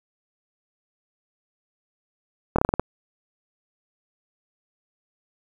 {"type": "slowing click train", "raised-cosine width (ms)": 1, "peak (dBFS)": -5, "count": 7, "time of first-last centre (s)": [2.56, 2.796], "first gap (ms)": 25, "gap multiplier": 1.18, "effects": ["7-bit"]}